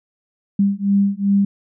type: beating tone pair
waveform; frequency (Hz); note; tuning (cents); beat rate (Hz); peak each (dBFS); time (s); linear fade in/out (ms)
sine; 198 / 200.6; G3 / G3; +18 / +40; 2.6; -17; 0.59-1.45; 5
effects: none